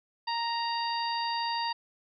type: harmonic tone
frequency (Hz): 932.3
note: A#5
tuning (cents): 0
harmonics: 1 / 2 / 3 / 4 / 5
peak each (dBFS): -30 / -39 / -40 / -42 / -36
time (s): 0.27-1.73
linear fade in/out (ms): 10
effects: none